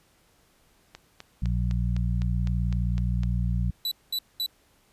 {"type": "click train", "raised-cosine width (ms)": 0.2, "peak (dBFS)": -23, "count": 10, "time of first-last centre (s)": [0.95, 3.234], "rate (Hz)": 3.94}
{"type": "harmonic tone", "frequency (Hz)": 59.3, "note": "A#1", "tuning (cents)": 30, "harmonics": [1, 2, 3], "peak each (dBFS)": [-25, -28, -31], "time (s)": [1.42, 3.71], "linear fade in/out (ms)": 5}
{"type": "tone bursts", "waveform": "45% pulse", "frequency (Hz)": 3959, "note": "B7", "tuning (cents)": 3, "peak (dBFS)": -26, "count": 3, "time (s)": [3.85, 4.462], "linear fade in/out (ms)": 2, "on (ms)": 64, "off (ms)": 210}
{"effects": ["pink hiss -63 dBFS RMS until 4.92 s", "resampled to 32000 Hz"]}